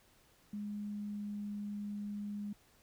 sine tone with pitch glide, 207 to 205.7 Hz, G#3 to G#3, -5 to -16 cents, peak -38 dBFS, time 0.53-2.53 s, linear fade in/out 5 ms, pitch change -11 cents, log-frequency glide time 0.83-1.54 s, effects pink hiss -67 dBFS RMS until 2.82 s

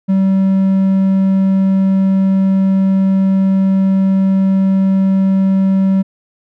triangle tone, 192.2 Hz, G3, 34 cents flat, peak -7 dBFS, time 0.08-6.03 s, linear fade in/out 20 ms, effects none

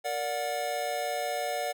square chord, Bb augmented, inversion none, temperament just, 466.2 / 582.7 / 728.4 Hz, Bb4 / D5 / F#5, 0 / -14 / -27 cents, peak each -39 / -34 / -33 dBFS, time 0.04-1.73 s, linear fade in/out 20 ms, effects none

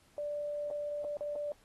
sine tone with dropouts, 587.3 Hz, D5, in tune, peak -34 dBFS, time 0.18-1.52 s, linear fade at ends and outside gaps 1 ms, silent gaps 0.703-0.71 / 1.043-1.047 / 1.17-1.208 / 1.355-1.359 s, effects pink hiss -66 dBFS RMS until 1.64 s + AAC 32 kbps

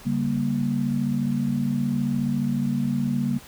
sine chord, G diminished, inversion second, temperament just, 141.12 / 196 / 235.2 Hz, Db3 / G3 / Bb3, +31 / 0 / +16 cents, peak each -27 / -27 / -24 dBFS, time 0.05-3.39 s, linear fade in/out 20 ms, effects pink hiss -46 dBFS RMS until 3.47 s

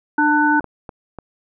harmonic tone, 298.2 Hz, D4, 27 cents sharp, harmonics 1 / 3 / 5, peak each -17 / -17 / -17 dBFS, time 0.18-0.6 s, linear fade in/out 5 ms
clicks, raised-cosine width 1 ms, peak -18 dBFS, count 4, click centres 0.607 / 0.643 / 0.892 / 1.187 s
effects none

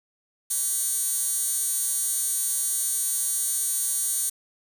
15% pulse tone with high-pass filter, 385.5 Hz, G4, 29 cents flat, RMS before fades -26 dBFS, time 0.5-4.3 s, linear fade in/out 10 ms, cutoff 8800 Hz, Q 2.7, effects 8-bit

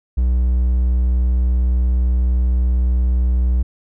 triangle tone, 61.74 Hz, B1, in tune, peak -11 dBFS, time 0.17-3.63 s, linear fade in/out 10 ms, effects none

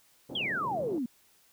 pink band-pass noise, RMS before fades -41 dBFS, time 0.29-0.99 s, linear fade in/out 10 ms, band 130 to 640 Hz, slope 24 dB/octave
sine exponential sweep, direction down, 3400 to 224.8 Hz, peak -29 dBFS, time 0.35-1.06 s, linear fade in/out 5 ms
effects white hiss -64 dBFS RMS until 1.52 s

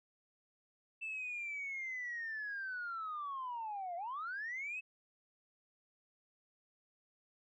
sine linear two-way sweep, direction down then up, 2657 to 675 to 2626 Hz, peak -38 dBFS, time 1.01-4.81 s, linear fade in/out 20 ms, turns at 3.96 s, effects tanh soft clip ceiling -35 dBFS

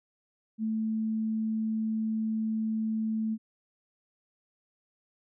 sine tone, 220 Hz, A3, in tune, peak -27 dBFS, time 0.58-3.38 s, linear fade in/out 50 ms, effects none

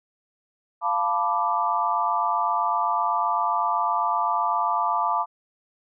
sine chord, B half-diminished seventh, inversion second, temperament equal, 698.5 / 880 / 987.8 / 1174.7 Hz, F5 / A5 / B5 / D6, 0 / 0 / 0 / 0 cents, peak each -28 / -26 / -26 / -25 dBFS, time 0.81-5.26 s, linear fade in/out 50 ms, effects none

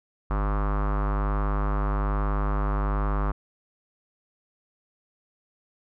square tone with low-pass filter, 50.6 Hz, G#1, 44 cents flat, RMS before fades -25 dBFS, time 0.3-3.32 s, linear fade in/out 10 ms, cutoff 1200 Hz, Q 4.1, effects none

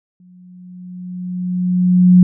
sine tone with exponential growth, 180.7 Hz, F#3, 41 cents flat, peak -3 dBFS, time 0.2-2.23 s, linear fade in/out 2 ms, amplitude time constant 440 ms, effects none

